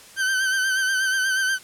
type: tone with vibrato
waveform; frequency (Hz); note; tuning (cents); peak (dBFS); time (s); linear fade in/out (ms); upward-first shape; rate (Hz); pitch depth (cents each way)
40% pulse; 1543; G6; -28; -19; 0.16-1.59; 50; sine; 8.3; 41
effects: white hiss -46 dBFS RMS until 1.63 s + low-pass 11000 Hz 12 dB/octave